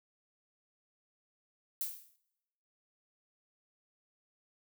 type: noise with exponential decay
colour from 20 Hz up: violet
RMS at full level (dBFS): -33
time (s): 1.81-2.16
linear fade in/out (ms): 1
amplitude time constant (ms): 74
effects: noise-tail reverb RT60 1.0 s tail -24 dB re dry

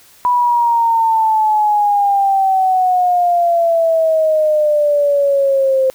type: exponential sweep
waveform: sine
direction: down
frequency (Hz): 987.8 to 523.3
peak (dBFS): -10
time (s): 0.25-5.9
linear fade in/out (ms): 0
effects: white hiss -46 dBFS RMS until 5.94 s

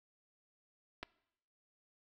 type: clicks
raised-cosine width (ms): 0.3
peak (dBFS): -27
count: 2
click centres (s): 1.029 / 1.032
effects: noise-tail reverb RT60 0.8 s tail -21 dB re dry

